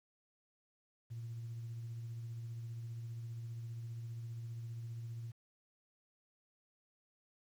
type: tone with tremolo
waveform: sine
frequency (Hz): 116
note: A#2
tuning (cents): -8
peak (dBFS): -39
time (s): 1.1-5.32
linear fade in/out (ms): 20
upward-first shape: triangle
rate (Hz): 15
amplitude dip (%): 35
effects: tanh soft clip ceiling -38 dBFS + 11-bit